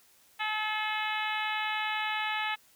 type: harmonic tone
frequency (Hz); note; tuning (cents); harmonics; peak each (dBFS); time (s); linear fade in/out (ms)
429.8; A4; -41; 2 / 3 / 4 / 5 / 6 / 7 / 8 / 9; -34 / -38 / -36 / -37 / -37 / -40 / -43 / -45; 0.39-2.56; 20
effects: white hiss -62 dBFS RMS until 2.75 s